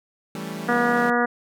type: chord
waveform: sawtooth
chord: A dominant seventh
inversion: second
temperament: equal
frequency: 164.81 / 196 / 220 / 277.2 Hz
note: E3 / G3 / A3 / C#4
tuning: 0 / 0 / 0 / 0 cents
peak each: -31 / -30 / -31 / -36 dBFS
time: 0.35-1.1 s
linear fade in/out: 2 ms
type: harmonic tone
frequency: 240.8 Hz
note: B3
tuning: 44 cents flat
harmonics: 1 / 2 / 3 / 4 / 5 / 6 / 7 / 8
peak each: -24 / -24 / -25 / -30 / -27 / -26 / -28 / -31 dBFS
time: 0.68-1.26 s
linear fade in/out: 10 ms
effects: none